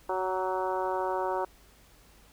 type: harmonic tone with a mistuned harmonic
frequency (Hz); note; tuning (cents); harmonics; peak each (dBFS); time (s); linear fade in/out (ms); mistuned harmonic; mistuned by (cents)
186.5; F#3; +14; 2 / 3 / 4 / 5 / 6 / 7 / 8; -33 / -34 / -35 / -32 / -40 / -42 / -44; 0.09-1.45; 5; 6; +17
effects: added 50 Hz sine -59 dBFS peak until 2.32 s + pink hiss -59 dBFS RMS until 2.32 s